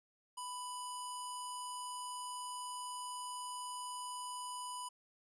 square tone with low-pass filter, 992 Hz, B5, 7 cents sharp, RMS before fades -44 dBFS, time 0.37-4.89 s, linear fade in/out 10 ms, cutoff 10000 Hz, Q 9, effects none

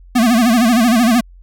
square tone with vibrato, 234.2 Hz, A#3, 8 cents sharp, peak -10 dBFS, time 0.15-1.21 s, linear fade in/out 10 ms, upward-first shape sine, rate 13 Hz, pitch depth 130 cents each way, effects added 44 Hz sine -38 dBFS peak until 1.42 s

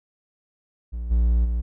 triangle tone with level steps, 58.27 Hz, A#1, in tune, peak -25 / -14 / -19 dBFS, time 0.92-1.62 s, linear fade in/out 20 ms, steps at 1.1 / 1.44 s, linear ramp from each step 20 ms, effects none

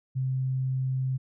sine tone, 130.81 Hz, C3, in tune, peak -25 dBFS, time 0.15-1.18 s, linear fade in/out 20 ms, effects none

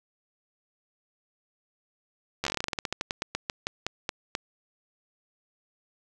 slowing click train, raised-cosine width 0.2 ms, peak -11 dBFS, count 24, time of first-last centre 2.44-4.351 s, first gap 12 ms, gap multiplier 1.15, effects none

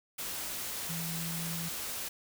sine tone in noise, 166.3 Hz, E3, 16 cents sharp, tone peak -37 dBFS, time 0.89-1.69 s, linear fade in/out 10 ms, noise white, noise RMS -38 dBFS, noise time 0.18-2.09 s, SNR -2 dB, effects none

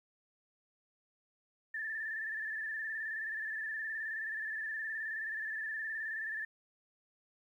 sine tone with vibrato, 1760 Hz, A6, in tune, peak -36 dBFS, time 1.74-6.45 s, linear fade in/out 5 ms, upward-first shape square, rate 19 Hz, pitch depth 41 cents each way, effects 12-bit

